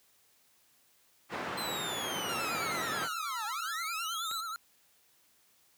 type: band-pass noise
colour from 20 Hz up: white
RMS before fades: -38 dBFS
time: 1.29-3.09 s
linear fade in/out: 50 ms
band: 120 to 1500 Hz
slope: 12 dB/octave
type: linear two-way sweep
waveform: sawtooth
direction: down then up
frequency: 4130 to 809 to 4130 Hz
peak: -34 dBFS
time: 1.57-4.41 s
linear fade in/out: 10 ms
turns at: 3.46 s
type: tone with vibrato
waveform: square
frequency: 1324 Hz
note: E6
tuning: 7 cents sharp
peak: -37 dBFS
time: 2.29-4.56 s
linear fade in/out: 0 ms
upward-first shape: triangle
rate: 9.4 Hz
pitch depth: 98 cents each way
type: click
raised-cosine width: 0.3 ms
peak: -29 dBFS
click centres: 4.313 s
effects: white hiss -67 dBFS RMS until 5.77 s + high-pass 60 Hz 12 dB/octave